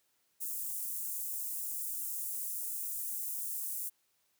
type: high-pass noise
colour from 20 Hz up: white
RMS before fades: -38 dBFS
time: 0.4-3.9 s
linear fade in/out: 20 ms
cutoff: 8100 Hz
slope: 24 dB/octave
effects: white hiss -75 dBFS RMS until 4.39 s + high-pass 60 Hz 12 dB/octave